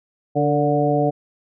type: harmonic tone with a mistuned harmonic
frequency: 145.7 Hz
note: D3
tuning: 13 cents flat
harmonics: 1 / 2 / 3 / 4 / 5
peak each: -22 / -22 / -22 / -22 / -22 dBFS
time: 0.35-1.11 s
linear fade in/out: 20 ms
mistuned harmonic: 3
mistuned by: +43 cents
effects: none